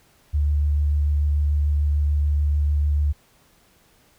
sine tone with vibrato, 73.42 Hz, D2, in tune, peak -17 dBFS, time 0.33-3.13 s, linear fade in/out 20 ms, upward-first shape sine, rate 6.8 Hz, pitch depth 13 cents each way, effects pink hiss -58 dBFS RMS until 4.18 s

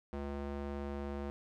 square tone with band-pass filter, 70.6 Hz, C#2, 32 cents sharp, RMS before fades -40 dBFS, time 0.13-1.3 s, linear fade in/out 0 ms, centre 440 Hz, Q 0.58, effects none

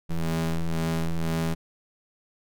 40% pulse ring-modulated tone, 81.8 Hz, E2, 13 cents flat, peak -20 dBFS, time 0.09-1.55 s, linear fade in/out 20 ms, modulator 82.8 Hz, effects none

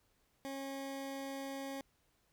20% pulse tone, 272.7 Hz, C#4, 28 cents flat, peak -36 dBFS, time 0.45-1.81 s, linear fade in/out 0 ms, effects pink hiss -75 dBFS RMS until 2.32 s

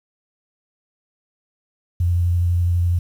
sine tone with vibrato, 87.31 Hz, F2, in tune, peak -15 dBFS, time 2-2.99 s, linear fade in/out 5 ms, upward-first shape square, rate 12 Hz, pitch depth 14 cents each way, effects 8-bit

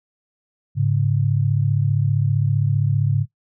sine tone pair together, 105.3 / 140.56 Hz, G#2 / C#3, +24 / +24 cents, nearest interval perfect fourth, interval 500 cents, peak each -19 / -18 dBFS, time 0.75-3.26 s, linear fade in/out 50 ms, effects noise-tail reverb RT60 0.1 s tail -17 dB re dry

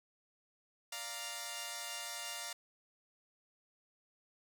5% pulse chord, Bb major, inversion first, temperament equal, 587.3 / 698.5 / 932.3 Hz, D5 / F5 / Bb5, 0 / 0 / 0 cents, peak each -37 / -33 / -33 dBFS, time 0.92-2.53 s, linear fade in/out 5 ms, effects none

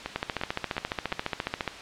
two click trains, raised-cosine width 0.3 ms, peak -14 / -11 dBFS, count 4 / 23, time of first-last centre 0.06-1.12 / 0.16-1.677 s, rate 2.83 / 14.5 Hz, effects white hiss -41 dBFS RMS until 1.81 s + low-pass 4000 Hz 12 dB/octave

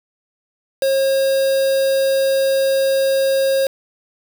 triangle tone with quantisation, 540 Hz, C#5, 45 cents flat, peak -12 dBFS, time 0.82-3.67 s, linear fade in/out 2 ms, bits 4, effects none

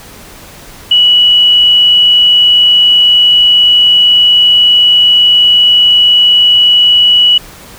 sine tone, 2938 Hz, F#7, 13 cents flat, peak -3 dBFS, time 0.91-7.38 s, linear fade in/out 5 ms, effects pink hiss -33 dBFS RMS until 7.78 s

